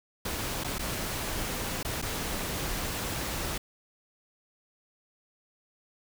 pink noise with dropouts, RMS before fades -33 dBFS, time 0.25-3.58 s, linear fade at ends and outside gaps 5 ms, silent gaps 0.638-0.644 / 0.784-0.792 / 1.83-1.848 / 2.017-2.024 s, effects none

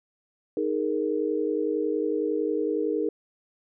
sine chord, D# suspended fourth, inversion none, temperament equal, 311.1 / 415.3 / 466.2 Hz, D#4 / G#4 / A#4, 0 / 0 / 0 cents, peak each -28 dBFS, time 0.57-3.09 s, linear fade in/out 2 ms, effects none

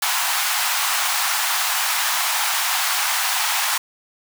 pink high-pass noise, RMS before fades -21 dBFS, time 0.02-3.78 s, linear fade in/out 5 ms, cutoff 770 Hz, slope 48 dB/octave, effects none

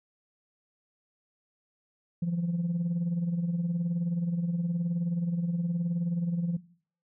sine tone with tremolo, 171.6 Hz, F3, 30 cents flat, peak -23 dBFS, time 2.22-6.57 s, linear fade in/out 5 ms, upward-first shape sine, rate 19 Hz, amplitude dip 60%, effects noise-tail reverb RT60 0.5 s tail -20 dB re dry + tanh soft clip ceiling -23 dBFS

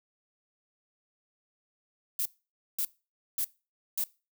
violet noise bursts, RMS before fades -30 dBFS, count 4, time 2.19-4.04 s, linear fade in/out 2 ms, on 65 ms, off 530 ms, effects noise-tail reverb RT60 0.3 s tail -21 dB re dry

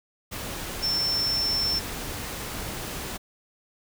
sine tone in noise, 5380 Hz, E8, 34 cents sharp, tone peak -23 dBFS, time 0.82-1.8 s, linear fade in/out 20 ms, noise pink, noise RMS -34 dBFS, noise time 0.31-3.18 s, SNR +8 dB, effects none

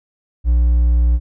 triangle tone with hard clipping, 59.7 Hz, A#1, 42 cents sharp, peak -11 dBFS, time 0.44-1.2 s, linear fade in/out 50 ms, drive 5 dB, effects none

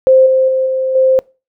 sine tone with level steps, 523.3 Hz, C5, in tune, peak -4 / -8 / -11 / -13 / -7 dBFS, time 0.07-1.19 s, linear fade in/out 0 ms, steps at 0.26 / 0.48 / 0.66 / 0.95 s, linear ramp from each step 5 ms, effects noise-tail reverb RT60 0.3 s tail -24 dB re dry

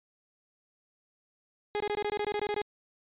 30% pulse tone bursts, 415.3 Hz, G#4, in tune, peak -26 dBFS, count 12, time 1.75-2.617 s, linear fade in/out 0 ms, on 53 ms, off 21 ms, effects resampled to 8000 Hz

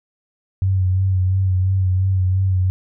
sine tone with vibrato, 93.9 Hz, F#2, 26 cents sharp, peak -14 dBFS, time 0.62-2.7 s, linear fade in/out 0 ms, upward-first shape sine, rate 2.9 Hz, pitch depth 36 cents each way, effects none

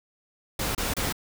pink noise bursts, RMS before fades -28 dBFS, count 3, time 0.59-1.126 s, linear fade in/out 5 ms, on 160 ms, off 28 ms, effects none

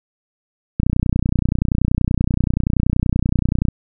click train, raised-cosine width 5 ms, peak -4 dBFS, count 89, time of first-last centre 0.8-3.685 s, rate 30.5 Hz, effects none

